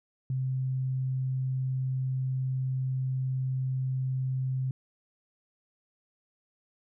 sine tone, 130.6 Hz, C3, 3 cents flat, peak -27 dBFS, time 0.3-4.71 s, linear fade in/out 2 ms, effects none

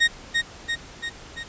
30% pulse tone with echo, 1862 Hz, A#6, 2 cents flat, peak -12 dBFS, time 0-0.08 s, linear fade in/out 20 ms, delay 340 ms, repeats 4, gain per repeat -4 dB, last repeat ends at 1.44 s, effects pink hiss -43 dBFS RMS until 1.48 s + resampled to 16000 Hz

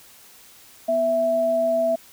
sine tone pair together, 247.2 / 660 Hz, B3 / E5, +2 / +2 cents, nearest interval octave + perfect fourth, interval 1700 cents, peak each -30 / -18 dBFS, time 0.88-1.96 s, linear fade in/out 10 ms, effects white hiss -49 dBFS RMS until 2.12 s

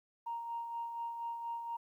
sine tone with tremolo, 932.3 Hz, A#5, in tune, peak -35 dBFS, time 0.26-1.77 s, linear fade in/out 10 ms, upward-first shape sine, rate 4.2 Hz, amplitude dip 45%, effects tanh soft clip ceiling -31 dBFS + 12-bit

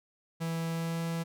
45% pulse tone with pitch glide, 164.81 to 166.15 Hz, E3 to E3, 0 to +14 cents, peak -31 dBFS, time 0.4-1.24 s, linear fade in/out 20 ms, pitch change +14 cents, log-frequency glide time 0.7-1.02 s, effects none

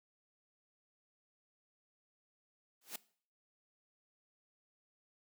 white noise with exponential growth, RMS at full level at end -38 dBFS, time 2.81-2.96 s, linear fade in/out 5 ms, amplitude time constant 32 ms, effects noise-tail reverb RT60 0.5 s tail -20 dB re dry + high-pass 200 Hz 12 dB/octave

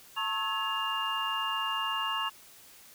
sine tone cluster, 894 / 1090 / 1295 / 1689 / 2808 Hz, A5 / C#6 / E6 / G#6 / F7, +27 / -29 / -31 / +29 / +9 cents, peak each -37 / -33 / -39 / -39 / -33 dBFS, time 0.16-2.3 s, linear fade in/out 20 ms, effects white hiss -54 dBFS RMS until 2.94 s

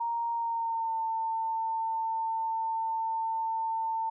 sine tone with pitch glide, 932.3 to 897.9 Hz, A#5 to A5, 0 to +35 cents, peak -28 dBFS, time 0-4.1 s, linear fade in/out 10 ms, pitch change -65 cents, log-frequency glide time 0.33-0.98 s, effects none

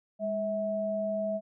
sine tone pair together, 204.7 / 648.6 Hz, G#3 / E5, -25 / -28 cents, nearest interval octave + minor sixth, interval 1997 cents, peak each -35 / -29 dBFS, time 0.19-1.41 s, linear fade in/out 50 ms, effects none

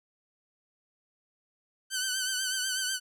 10% pulse tone with vibrato, 1524 Hz, G6, 49 cents flat, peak -20 dBFS, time 1.9-3 s, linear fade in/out 50 ms, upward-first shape triangle, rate 8.1 Hz, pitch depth 60 cents each way, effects none

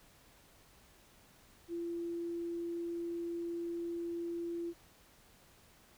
sine tone, 340.7 Hz, F4, 43 cents flat, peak -36 dBFS, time 1.68-4.74 s, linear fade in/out 50 ms, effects pink hiss -63 dBFS RMS until 5.97 s

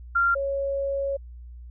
sine tone pair in turn, 1385 / 552.8 Hz, F6 / C#5, -15 / -5 cents, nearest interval octave + major third, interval 1590 cents, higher first, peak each -18 / -24 dBFS, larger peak first, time 0.15-0.35 / 0.35-1.17 s, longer second, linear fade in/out 10 ms, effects added 60 Hz sine -39 dBFS peak until 1.7 s

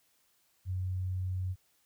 sine tone, 92.5 Hz, F#2, in tune, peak -31 dBFS, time 0.65-1.56 s, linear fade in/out 50 ms, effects white hiss -71 dBFS RMS until 1.85 s

